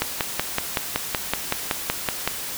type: click train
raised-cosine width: 0.3 ms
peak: -4 dBFS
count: 13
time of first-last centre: 0.02-2.276 s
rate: 5.32 Hz
effects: white hiss -31 dBFS RMS until 2.57 s